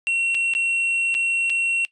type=tone with dropouts; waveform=triangle; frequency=2728 Hz; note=F7; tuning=41 cents flat; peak=-17 dBFS; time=0.07-1.85 s; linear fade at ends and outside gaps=0 ms; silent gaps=0.346-0.35 / 0.537-0.55 / 1.143-1.149 / 1.497-1.501 s; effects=noise-tail reverb RT60 0.1 s tail -18 dB re dry + resampled to 24000 Hz